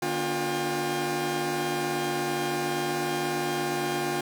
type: tone cluster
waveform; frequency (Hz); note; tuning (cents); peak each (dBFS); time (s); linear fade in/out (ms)
sawtooth; 150.1 / 242.5 / 291.7 / 355.7 / 801; D3 / B3 / D4 / F4 / G5; +38 / -31 / -12 / +32 / +37; -32 / -33 / -34 / -25 / -29; 0.02-4.21; 5
effects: none